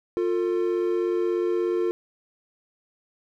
triangle tone pair together, 352.9 / 449.6 Hz, F4 / A4, +18 / +37 cents, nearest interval major third, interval 419 cents, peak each -21 / -25 dBFS, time 0.17-1.91 s, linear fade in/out 0 ms, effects none

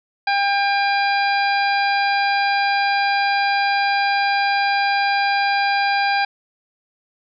harmonic tone with a mistuned harmonic, 800 Hz, G5, 35 cents sharp, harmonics 1 / 2 / 3 / 4 / 5 / 6, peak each -18 / -22 / -24 / -35 / -31 / -29 dBFS, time 0.27-6.25 s, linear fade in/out 5 ms, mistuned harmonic 4, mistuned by +44 cents, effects none

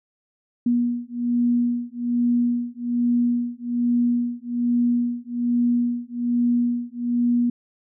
sine beating tone pair, 240 / 241.2 Hz, B3 / B3, -49 / -41 cents, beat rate 1.2 Hz, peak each -22 / -22 dBFS, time 0.66-7.5 s, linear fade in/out 5 ms, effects none

